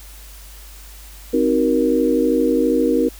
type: chord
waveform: sine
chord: C half-diminished seventh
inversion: none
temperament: just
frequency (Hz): 261.6 / 314 / 376.7 / 470.9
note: C4 / Eb4 / Gb4 / Bb4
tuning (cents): 0 / +16 / +31 / +18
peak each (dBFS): -19 / -19 / -23 / -18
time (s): 1.33-3.09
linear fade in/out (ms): 10
effects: added 50 Hz sine -38 dBFS peak until 3.19 s + white hiss -43 dBFS RMS until 3.19 s